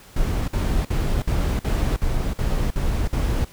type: noise bursts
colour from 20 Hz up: brown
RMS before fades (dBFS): -21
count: 9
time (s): 0.16-3.448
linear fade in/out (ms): 5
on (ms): 320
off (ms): 51
effects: pink hiss -47 dBFS RMS until 3.52 s